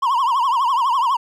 triangle tone with vibrato, 1014 Hz, B5, 45 cents sharp, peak -13 dBFS, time 0.02-1.17 s, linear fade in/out 10 ms, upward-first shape triangle, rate 12 Hz, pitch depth 200 cents each way, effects none

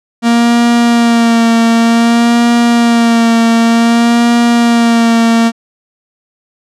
45% pulse tone with vibrato, 233.1 Hz, A#3, in tune, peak -6 dBFS, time 0.22-5.52 s, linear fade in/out 50 ms, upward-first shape sine, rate 0.54 Hz, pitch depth 27 cents each way, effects low-pass 8000 Hz 12 dB/octave

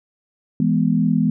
sine chord, E major, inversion none, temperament equal, 164.81 / 207.7 / 246.9 Hz, E3 / G#3 / B3, 0 / 0 / 0 cents, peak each -19 dBFS, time 0.6-1.3 s, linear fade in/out 2 ms, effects none

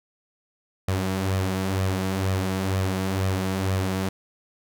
sawtooth tone with flanger, 95 Hz, F#2, 46 cents sharp, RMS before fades -25 dBFS, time 0.88-4.09 s, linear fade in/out 5 ms, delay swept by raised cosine 1.6 to 6.2 ms, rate 2.1 Hz, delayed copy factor +0.5, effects none

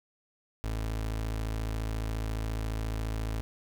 30% pulse tone, 54.4 Hz, A1, 19 cents flat, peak -28 dBFS, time 0.64-3.41 s, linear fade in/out 0 ms, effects none

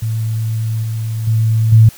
sine tone with level steps, 111.4 Hz, A2, 22 cents sharp, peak -15 / -17 / -10 / -3 dBFS, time 0.02-1.89 s, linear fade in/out 5 ms, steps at 0.83 / 1.27 / 1.72 s, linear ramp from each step 5 ms, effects white hiss -39 dBFS RMS until 1.97 s

